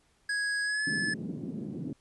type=tone with pitch glide; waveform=square; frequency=1661.2 to 1726.7 Hz; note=G#6 to A6; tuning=0 to -33 cents; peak=-29 dBFS; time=0.29-1.14 s; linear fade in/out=5 ms; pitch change=+67 cents; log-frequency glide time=0.63-0.87 s
type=band-pass noise; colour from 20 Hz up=white; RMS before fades=-37 dBFS; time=0.87-1.93 s; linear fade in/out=2 ms; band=160 to 270 Hz; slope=24 dB/octave
effects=pink hiss -68 dBFS RMS until 2 s + resampled to 24000 Hz